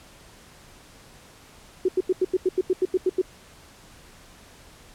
sine tone bursts, 370 Hz, F#4, in tune, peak -17 dBFS, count 12, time 1.85-3.216 s, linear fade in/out 5 ms, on 35 ms, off 86 ms, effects pink hiss -50 dBFS RMS until 4.94 s + low-pass 11000 Hz 12 dB/octave

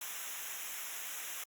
white noise with comb filter, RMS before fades -42 dBFS, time 0.01-1.44 s, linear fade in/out 5 ms, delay 0.22 ms, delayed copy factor -0.9, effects Opus 48 kbps

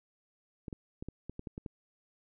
clicks, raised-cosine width 3 ms, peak -27 dBFS, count 9, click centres 0.682 / 0.728 / 1.025 / 1.086 / 1.296 / 1.394 / 1.472 / 1.579 / 1.662 s, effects none

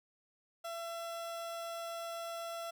30% pulse tone, 673 Hz, E5, 36 cents sharp, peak -37 dBFS, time 0.64-2.71 s, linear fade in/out 10 ms, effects none

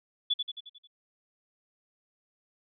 sine tone with echo, 3444 Hz, A7, 38 cents flat, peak -23 dBFS, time 0.3-0.34 s, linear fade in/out 10 ms, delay 89 ms, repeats 6, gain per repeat -5 dB, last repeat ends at 0.874 s, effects none

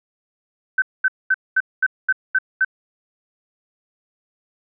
sine tone bursts, 1531 Hz, G6, 41 cents flat, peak -13 dBFS, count 8, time 0.78-2.648 s, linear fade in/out 5 ms, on 41 ms, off 220 ms, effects none

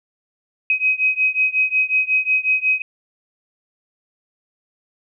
sine beating tone pair, 2526 / 2531.5 Hz, D#7 / D#7, +26 / +29 cents, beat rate 5.5 Hz, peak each -18 / -19 dBFS, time 0.7-2.82 s, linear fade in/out 2 ms, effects none

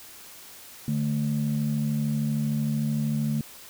sine tone pair together, 146.83 / 220 Hz, D3 / A3, 0 / 0 cents, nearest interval perfect fifth, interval 700 cents, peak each -25 dBFS, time 0.88-3.41 s, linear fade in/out 2 ms, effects tanh soft clip ceiling -18 dBFS + white hiss -46 dBFS RMS until 3.69 s

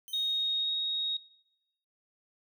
5% pulse tone with exponential decay, 3096 Hz, G7, 22 cents flat, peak -36 dBFS, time 0.08-0.91 s, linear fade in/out 0 ms, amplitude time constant 180 ms
sine tone with pitch glide, 3735 to 3759 Hz, A#7 to A#7, +3 to +14 cents, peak -28 dBFS, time 0.13-1.17 s, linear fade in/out 5 ms, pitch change +11 cents, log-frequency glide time 0.59-0.7 s
effects noise-tail reverb RT60 0.9 s tail -24 dB re dry

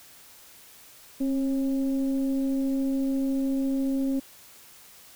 sine tone with frequency modulation, 269 Hz, C4, 48 cents sharp, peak -23 dBFS, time 1.2-4.2 s, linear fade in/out 10 ms, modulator 276 Hz, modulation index 0.43, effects white hiss -51 dBFS RMS until 5.15 s

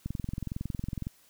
click train, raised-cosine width 5 ms, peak -21 dBFS, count 23, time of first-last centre 0.06-1.069 s, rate 21.8 Hz, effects white hiss -62 dBFS RMS until 1.29 s

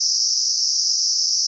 pink band-pass noise, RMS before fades -20 dBFS, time 0-1.47 s, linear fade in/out 10 ms, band 5000 to 5900 Hz, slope 96 dB/octave, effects none

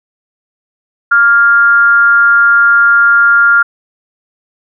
sine tone with frequency modulation, 1400 Hz, F6, 4 cents sharp, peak -4 dBFS, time 1.11-3.63 s, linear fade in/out 10 ms, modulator 246 Hz, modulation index 0.37, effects none

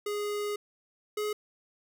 square tone pair in turn, 414.1 / 421.1 Hz, G#4 / G#4, -5 / +24 cents, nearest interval unison, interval 29 cents, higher second, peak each -31 / -30 dBFS, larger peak second, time 0.06-0.56 / 1.17-1.33 s, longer first, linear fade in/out 5 ms, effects none

